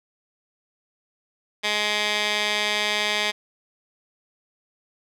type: tone with band-pass filter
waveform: 15% pulse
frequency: 209.6 Hz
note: G#3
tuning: 16 cents sharp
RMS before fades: -24 dBFS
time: 1.63-3.32 s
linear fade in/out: 20 ms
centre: 3100 Hz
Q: 1.5
effects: none